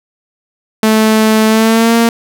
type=tone with pitch glide; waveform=sawtooth; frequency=218.4 to 231.3 Hz; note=A3 to A#3; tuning=-13 to -13 cents; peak=-3 dBFS; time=0.83-2.09 s; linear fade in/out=2 ms; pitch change=+100 cents; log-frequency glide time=1.47-1.95 s; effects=none